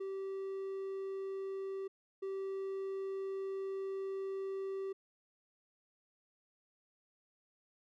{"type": "tone pair in turn", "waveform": "triangle", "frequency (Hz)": [387.5, 387.5], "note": ["G4", "G4"], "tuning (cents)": [-20, -20], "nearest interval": "unison", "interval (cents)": 0, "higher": "neither", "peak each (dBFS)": [-36, -35], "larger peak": "second", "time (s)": [[0, 1.88], [2.22, 4.93]], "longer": "second", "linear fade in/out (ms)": 10, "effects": []}